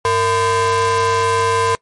square ring-modulated tone, 278.9 Hz, C#4, 11 cents sharp, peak -11 dBFS, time 0.05-1.75 s, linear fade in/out 0 ms, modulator 738 Hz, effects noise-tail reverb RT60 0.1 s tail -22 dB re dry + MP3 48 kbps

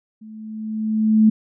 sine tone with level ramp, 217.5 Hz, A3, 20 cents flat, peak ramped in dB -37 to -8 dBFS, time 0.21-1.3 s, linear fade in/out 10 ms, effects none

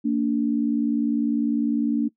sine tone pair together, 230 / 290 Hz, A#3 / D4, -23 / -22 cents, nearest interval major third, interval 401 cents, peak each -22 dBFS, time 0.04-2.09 s, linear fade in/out 20 ms, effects noise-tail reverb RT60 0.1 s tail -21 dB re dry

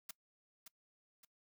white noise with echo, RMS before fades -45 dBFS, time 0.09-0.11 s, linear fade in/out 5 ms, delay 570 ms, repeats 2, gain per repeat -8 dB, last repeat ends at 1.25 s, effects noise-tail reverb RT60 0.1 s tail -22 dB re dry

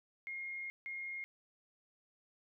sine tone bursts at uneven times, 2139 Hz, C7, 38 cents sharp, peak -40 dBFS, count 2, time 0.27-0.7 / 0.86-1.24 s, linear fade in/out 0 ms, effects none

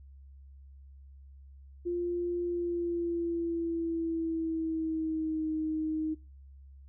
sine tone with pitch glide, 349.2 to 312.9 Hz, F4 to D#4, 0 to +10 cents, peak -29 dBFS, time 1.85-6.15 s, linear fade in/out 20 ms, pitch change -190 cents, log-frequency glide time 2.44-5.5 s, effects noise-tail reverb RT60 0.3 s tail -24 dB re dry + added 68 Hz sine -49 dBFS peak until 6.88 s

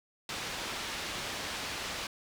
white low-pass noise, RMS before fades -38 dBFS, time 0.29-2.07 s, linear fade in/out 2 ms, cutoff 4200 Hz, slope 12 dB/octave, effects none

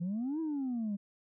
sine exponential two-way sweep, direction up then down, 165.4 to 329.1 to 196.1 Hz, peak -30 dBFS, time 0-0.97 s, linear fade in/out 20 ms, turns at 0.4 s, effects tanh soft clip ceiling -30 dBFS

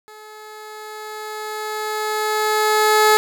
15% pulse tone with level ramp, 428.5 Hz, A4, 46 cents flat, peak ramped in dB -33 to -4 dBFS, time 0.08-3.17 s, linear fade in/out 0 ms, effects none

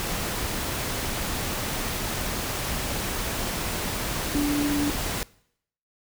sine tone in noise, 290.5 Hz, D4, 19 cents flat, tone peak -22 dBFS, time 4.35-4.9 s, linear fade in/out 0 ms, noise pink, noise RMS -29 dBFS, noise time 0-5.23 s, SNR +4 dB, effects noise-tail reverb RT60 0.7 s tail -22 dB re dry

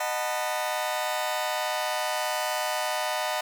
sawtooth chord, B dominant seventh, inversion first, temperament just, 617.4 / 740.8 / 889 / 987.8 Hz, D#5 / F#5 / A5 / B5, -14 / +2 / +18 / 0 cents, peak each -27 / -28 / -30 / -30 dBFS, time 0-3.41 s, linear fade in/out 5 ms, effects none

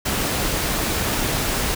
pink noise with amplitude modulation, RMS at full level -21 dBFS, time 0.05-1.75 s, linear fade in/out 10 ms, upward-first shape sine, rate 299 Hz, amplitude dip 30%, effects none

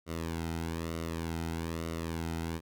sawtooth tone with flanger, 82.41 Hz, E2, in tune, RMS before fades -36 dBFS, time 0.06-2.61 s, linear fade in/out 50 ms, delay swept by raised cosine 1.2 to 1.78 ms, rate 1.1 Hz, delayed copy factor -0.7, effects none

